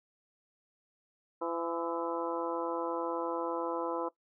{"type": "harmonic tone with a mistuned harmonic", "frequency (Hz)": 168.4, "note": "E3", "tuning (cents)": 37, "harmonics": [2, 3, 4, 5, 6, 7, 8], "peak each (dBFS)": [-37, -36, -43, -42, -39, -49, -43], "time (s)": [1.41, 4.09], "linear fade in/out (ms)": 10, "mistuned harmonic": 8, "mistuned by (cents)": -47, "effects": ["noise-tail reverb RT60 0.1 s tail -18 dB re dry"]}